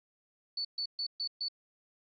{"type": "tone bursts", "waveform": "sine", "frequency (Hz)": 4470, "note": "C#8", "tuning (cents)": 14, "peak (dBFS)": -32, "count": 5, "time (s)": [0.57, 1.485], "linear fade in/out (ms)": 5, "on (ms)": 79, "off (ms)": 130, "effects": []}